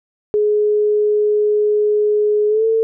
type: tone with pitch glide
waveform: sine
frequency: 420 to 447.6 Hz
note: G#4 to A4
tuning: +19 to +30 cents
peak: -12 dBFS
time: 0.34-2.83 s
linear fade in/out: 0 ms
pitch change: +111 cents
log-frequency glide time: 2.48-2.65 s
effects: none